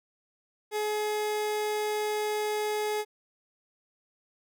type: tone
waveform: 30% pulse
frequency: 423.1 Hz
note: G#4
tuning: 32 cents sharp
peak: -25 dBFS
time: 0.71-3.05 s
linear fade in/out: 50 ms
effects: none